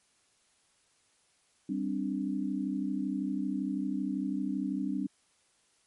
sine chord, G suspended fourth, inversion none, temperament just, 196 / 261.3 / 294 Hz, G3 / C4 / D4, 0 / -2 / +2 cents, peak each -34 dBFS, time 1.69-5.07 s, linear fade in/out 5 ms, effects white hiss -69 dBFS RMS until 5.86 s + MP3 48 kbps

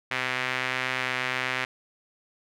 sawtooth tone with band-pass filter, 128.4 Hz, C3, 32 cents flat, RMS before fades -29 dBFS, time 0.11-1.65 s, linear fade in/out 5 ms, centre 2100 Hz, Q 2, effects none

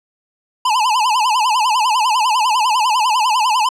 square tone with vibrato, 932.3 Hz, A#5, in tune, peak -13 dBFS, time 0.65-3.69 s, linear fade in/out 5 ms, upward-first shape sine, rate 10 Hz, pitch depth 180 cents each way, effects low-pass 8000 Hz 12 dB/octave

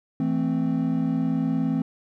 triangle chord, A minor, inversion second, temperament equal with one note detuned, 164.81 / 221.9 / 261.6 Hz, E3 / A3 / C4, 0 / +15 / 0 cents, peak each -24 / -25 / -22 dBFS, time 0.2-1.82 s, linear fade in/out 2 ms, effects tanh soft clip ceiling -10 dBFS

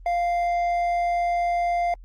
sine tone with hard clipping, 697 Hz, F5, 4 cents flat, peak -22 dBFS, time 0.06-1.94 s, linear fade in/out 2 ms, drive 5 dB, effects added 42 Hz sine -41 dBFS peak until 2.04 s + Opus 24 kbps

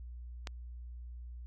click, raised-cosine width 0.2 ms, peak -22 dBFS, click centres 0.472 s, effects added 60 Hz sine -43 dBFS peak until 1.46 s

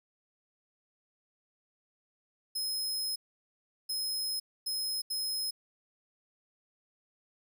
sawtooth tone bursts at uneven times, 5130 Hz, E8, 48 cents flat, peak -29 dBFS, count 4, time 2.55-3.16 / 3.89-4.4 / 4.66-5.02 / 5.1-5.51 s, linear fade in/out 10 ms, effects none

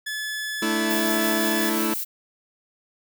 sawtooth tone, 1720 Hz, A6, 40 cents flat, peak -24 dBFS, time 0.06-1.7 s, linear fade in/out 10 ms
sawtooth chord, A suspended fourth, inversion none, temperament equal with one note detuned, 220 / 295 / 329.6 Hz, A3 / D4 / E4, 0 / +8 / 0 cents, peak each -22 / -27 / -21 dBFS, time 0.62-1.94 s, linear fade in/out 5 ms
violet noise with tremolo, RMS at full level -28 dBFS, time 0.89-2.05 s, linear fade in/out 20 ms, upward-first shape triangle, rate 5.7 Hz, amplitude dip 30%
effects none

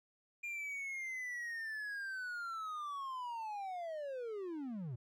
triangle linear sweep, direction down, 2411 to 110 Hz, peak -38 dBFS, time 0.43-4.96 s, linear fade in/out 10 ms, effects none

